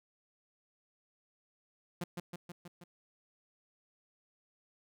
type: tone with echo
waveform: sawtooth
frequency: 174.8 Hz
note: F3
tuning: 2 cents sharp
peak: -31 dBFS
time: 2.01-2.04 s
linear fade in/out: 5 ms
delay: 160 ms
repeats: 5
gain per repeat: -3 dB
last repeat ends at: 2.84 s
effects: none